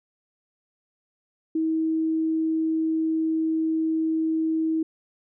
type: tone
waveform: sine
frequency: 320.1 Hz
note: D#4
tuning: 49 cents sharp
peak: -21 dBFS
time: 1.55-4.83 s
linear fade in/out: 5 ms
effects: none